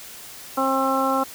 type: harmonic tone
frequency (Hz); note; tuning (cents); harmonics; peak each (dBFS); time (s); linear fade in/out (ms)
267; C4; +35; 1 / 2 / 3 / 4 / 5; -25 / -25 / -25 / -25 / -25; 0.57-1.24; 10
effects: white hiss -40 dBFS RMS until 1.34 s